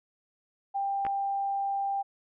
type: tone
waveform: sine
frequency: 792 Hz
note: G5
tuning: 18 cents sharp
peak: -27 dBFS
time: 0.74-2.03 s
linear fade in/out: 20 ms
type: clicks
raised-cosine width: 0.5 ms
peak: -22 dBFS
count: 2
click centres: 1.051 / 1.066 s
effects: none